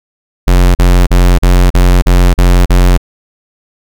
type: tone bursts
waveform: square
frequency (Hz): 44.83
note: F1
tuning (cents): +46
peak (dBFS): -4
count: 8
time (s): 0.47-2.976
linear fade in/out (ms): 10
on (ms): 280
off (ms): 38
effects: none